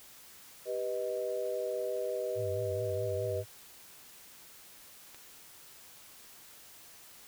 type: chord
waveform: sine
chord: G augmented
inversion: none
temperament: equal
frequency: 392 / 493.9 / 622.3 Hz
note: G4 / B4 / D#5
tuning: 0 / 0 / 0 cents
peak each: -38 / -35 / -36 dBFS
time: 0.65-3.44 s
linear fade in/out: 50 ms
type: tone with vibrato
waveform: sine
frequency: 102.5 Hz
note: G#2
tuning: 22 cents flat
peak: -37 dBFS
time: 2.35-3.46 s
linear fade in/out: 50 ms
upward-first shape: triangle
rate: 4.7 Hz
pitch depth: 180 cents each way
type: click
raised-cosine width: 0.2 ms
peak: -33 dBFS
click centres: 5.146 s
effects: white hiss -54 dBFS RMS until 7.27 s